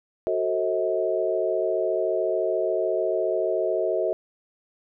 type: chord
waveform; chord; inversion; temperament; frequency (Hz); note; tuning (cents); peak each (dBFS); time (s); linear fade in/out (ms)
sine; F# diminished seventh; none; just; 370 / 444 / 532.8 / 639.4; F#4 / A4 / C5 / Eb5; 0 / +16 / +31 / +47; -27 / -28 / -30 / -25; 0.27-4.13; 0
effects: none